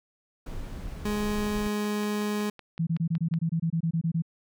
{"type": "noise", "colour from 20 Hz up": "brown", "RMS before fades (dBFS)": -36, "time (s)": [0.46, 1.68], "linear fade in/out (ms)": 5}
{"type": "tone", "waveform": "30% pulse", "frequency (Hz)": 208.8, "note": "G#3", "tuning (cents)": 10, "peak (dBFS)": -24, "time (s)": [1.05, 2.5], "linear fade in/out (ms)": 5}
{"type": "click train", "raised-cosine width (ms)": 0.3, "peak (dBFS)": -27, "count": 10, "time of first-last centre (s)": [1.66, 3.339], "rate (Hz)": 5.36}
{"type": "tone bursts", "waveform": "sine", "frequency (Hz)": 164.81, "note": "E3", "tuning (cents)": 0, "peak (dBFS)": -23, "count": 14, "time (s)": [2.79, 4.222], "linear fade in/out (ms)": 10, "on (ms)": 80, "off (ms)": 24}
{"effects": []}